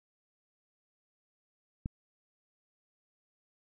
click, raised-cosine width 5 ms, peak -22 dBFS, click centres 1.859 s, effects none

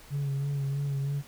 sine tone with vibrato, 140 Hz, C#3, 18 cents sharp, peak -25 dBFS, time 0.1-1.23 s, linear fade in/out 50 ms, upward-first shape sine, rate 3.1 Hz, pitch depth 32 cents each way, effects tanh soft clip ceiling -26 dBFS + pink hiss -52 dBFS RMS until 1.27 s

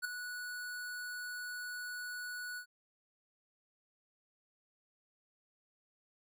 square tone with ADSR envelope, 1472 Hz, F#6, 9 cents flat, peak -32 dBFS, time 0.02-2.66 s, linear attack 30 ms, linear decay 4 ms, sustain -9 dB, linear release 85 ms, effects none

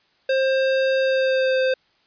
square tone with pitch glide, 530 to 520.9 Hz, C5 to C5, +22 to -8 cents, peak -18 dBFS, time 0.29-1.74 s, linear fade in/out 5 ms, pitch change -30 cents, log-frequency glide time 0.99-1.61 s, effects white hiss -62 dBFS RMS until 2.06 s + resampled to 11025 Hz

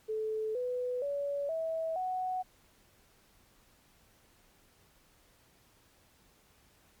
sine tone with pitch steps, 435.5 / 497.4 / 568 / 648.8 / 740.9 Hz, A4 / B4 / C#5 / E5 / F#5, -18 / +12 / +42 / -28 / +2 cents, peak -31 dBFS, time 0.08-2.43 s, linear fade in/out 20 ms, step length 470 ms, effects pink hiss -65 dBFS RMS until 7 s + MP3 96 kbps

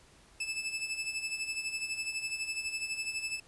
sawtooth tone with tremolo, 2624 Hz, E7, 9 cents flat, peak -28 dBFS, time 0.4-3.4 s, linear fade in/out 5 ms, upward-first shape sine, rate 12 Hz, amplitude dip 65%, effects pink hiss -60 dBFS RMS until 3.47 s + resampled to 24000 Hz

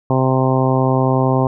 harmonic tone, 130.81 Hz, C3, in tune, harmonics 1 / 2 / 3 / 4 / 5 / 6 / 7 / 8, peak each -16 / -19 / -21 / -22 / -23 / -24 / -24 / -25 dBFS, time 0.1-1.47 s, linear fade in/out 2 ms, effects none

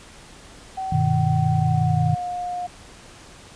sine tone with pitch glide, 761 to 714.2 Hz, F#5 to F5, +48 to +39 cents, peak -25 dBFS, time 0.77-2.67 s, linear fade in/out 10 ms, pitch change -109 cents, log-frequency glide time 1.54-2.24 s
sine chord, G augmented, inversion none, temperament equal with one note detuned, 98 / 123.47 / 154.76 Hz, G2 / B2 / D#3, 0 / 0 / -9 cents, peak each -24 / -22 / -20 dBFS, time 0.92-2.15 s, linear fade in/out 5 ms
effects pink hiss -45 dBFS RMS until 3.55 s + resampled to 22050 Hz

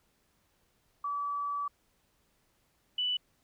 sine tone pair in turn, 1150 / 2974 Hz, D6 / F#7, -37 / +8 cents, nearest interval octave + major third, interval 1645 cents, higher second, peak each -31 / -28 dBFS, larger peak second, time 1.04-1.68 / 2.98-3.17 s, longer first, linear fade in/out 5 ms, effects pink hiss -72 dBFS RMS until 3.43 s

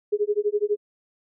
sine tone with tremolo, 415.3 Hz, G#4, in tune, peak -17 dBFS, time 0.12-0.77 s, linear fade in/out 10 ms, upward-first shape sine, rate 12 Hz, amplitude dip 100%, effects none

